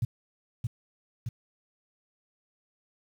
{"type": "tone with echo", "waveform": "sine", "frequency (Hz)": 116.54, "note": "A#2", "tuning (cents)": 0, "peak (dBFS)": -23, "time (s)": [0.02, 0.05], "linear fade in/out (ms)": 5, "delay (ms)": 620, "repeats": 2, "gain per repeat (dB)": -3, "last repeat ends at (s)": 1.29, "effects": ["9-bit"]}